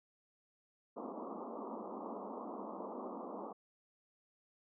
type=band-pass noise; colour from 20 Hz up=pink; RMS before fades=-45 dBFS; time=0.96-3.53 s; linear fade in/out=10 ms; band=200 to 1200 Hz; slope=96 dB/octave; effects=none